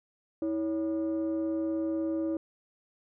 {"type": "tone pair together", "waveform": "sine", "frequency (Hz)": [323.7, 560], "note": ["E4", "C#5"], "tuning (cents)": [-31, 18], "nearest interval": "major sixth", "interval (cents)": 949, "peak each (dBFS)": [-27, -34], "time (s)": [0.42, 2.37], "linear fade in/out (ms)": 2, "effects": ["tanh soft clip ceiling -24 dBFS"]}